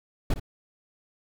brown noise with echo, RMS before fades -22 dBFS, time 0.3-0.34 s, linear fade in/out 5 ms, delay 58 ms, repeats 1, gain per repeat -12 dB, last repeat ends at 0.398 s, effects none

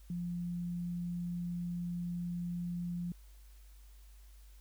sine tone, 174.61 Hz, F3, in tune, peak -35 dBFS, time 0.1-3.12 s, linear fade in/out 2 ms, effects added 50 Hz sine -53 dBFS peak until 4.6 s + white hiss -67 dBFS RMS until 4.6 s

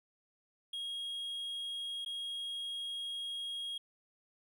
triangle tone with dropouts, 3276 Hz, G#7, 24 cents flat, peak -36 dBFS, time 0.73-3.78 s, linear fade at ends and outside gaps 5 ms, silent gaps 2.049-2.06 s, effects none

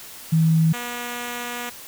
sine / 5% pulse tone pair in turn, 161.3 / 241.7 Hz, E3 / B3, -37 / -37 cents, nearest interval perfect fifth, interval 700 cents, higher second, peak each -14 / -17 dBFS, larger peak first, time 0.32-0.73 / 0.73-1.7 s, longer second, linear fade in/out 10 ms, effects white hiss -40 dBFS RMS until 1.87 s

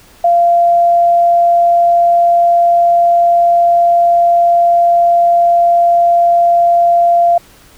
sine tone, 690 Hz, F5, 21 cents flat, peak -6 dBFS, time 0.24-7.38 s, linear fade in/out 5 ms, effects pink hiss -43 dBFS RMS until 7.77 s

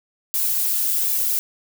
violet noise with flanger, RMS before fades -21 dBFS, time 0.34-1.39 s, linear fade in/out 0 ms, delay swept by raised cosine 1.7 to 3.3 ms, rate 1.3 Hz, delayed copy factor +0.85, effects none

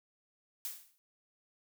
blue noise with exponential decay, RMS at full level -37 dBFS, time 0.65-0.98 s, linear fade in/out 0 ms, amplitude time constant 70 ms, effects none

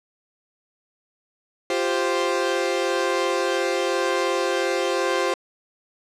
sawtooth chord, F suspended second, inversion none, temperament equal, 349.2 / 392 / 523.3 Hz, F4 / G4 / C5, 0 / 0 / 0 cents, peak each -22 / -22 / -20 dBFS, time 1.7-5.34 s, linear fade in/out 2 ms, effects low-pass 7000 Hz 12 dB/octave

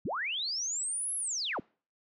sine linear two-way sweep, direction up then down, 98 to 11200 to 98 Hz, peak -31 dBFS, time 0.05-1.6 s, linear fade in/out 5 ms, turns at 1.15 s, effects noise-tail reverb RT60 0.4 s tail -26 dB re dry

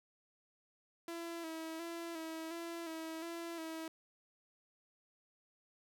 sawtooth tone with vibrato, 329.6 Hz, E4, in tune, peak -38 dBFS, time 1.08-3.88 s, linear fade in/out 2 ms, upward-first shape square, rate 1.4 Hz, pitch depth 37 cents each way, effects none

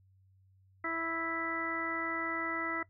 harmonic tone, 329.6 Hz, E4, in tune, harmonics 1 / 2 / 3 / 4 / 5 / 6, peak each -40 / -43 / -45 / -37 / -47 / -37 dBFS, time 0.84-2.83 s, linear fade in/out 5 ms, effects noise-tail reverb RT60 0.1 s tail -18 dB re dry + added 95 Hz sine -62 dBFS peak until 2.89 s

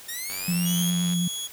5% pulse linear sweep, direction up, 1812 to 3322 Hz, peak -21 dBFS, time 0.08-0.91 s, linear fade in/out 10 ms
click train, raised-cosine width 0.2 ms, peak -21 dBFS, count 79, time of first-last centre 0.3-1.134 s, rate 93.5 Hz
sine tone with vibrato, 174.61 Hz, F3, in tune, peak -22 dBFS, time 0.48-1.28 s, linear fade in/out 5 ms, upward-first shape triangle, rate 9.6 Hz, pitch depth 24 cents each way
20% pulse tone with pitch glide, 3320 to 3347 Hz, G#7 to G#7, -1 to +13 cents, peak -24 dBFS, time 0.65-1.48 s, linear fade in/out 20 ms, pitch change +14 cents, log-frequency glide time 0.77-1.05 s
effects white hiss -45 dBFS RMS until 1.52 s

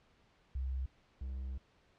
sine / triangle tone pair in turn, 65.41 / 65.41 Hz, C2 / C2, 0 / 0 cents, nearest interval unison, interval 0 cents, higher neither, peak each -34 / -36 dBFS, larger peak first, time 0.55-0.86 / 1.21-1.58 s, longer second, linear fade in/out 5 ms, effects pink hiss -69 dBFS RMS until 1.98 s + low-pass 4000 Hz 12 dB/octave

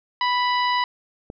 harmonic tone, 987.8 Hz, B5, in tune, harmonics 1 / 2 / 3 / 4 / 5, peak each -20 / -26 / -30 / -32 / -34 dBFS, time 0.21-0.84 s, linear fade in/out 2 ms
click, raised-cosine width 2 ms, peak -22 dBFS, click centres 1.301 s
effects none

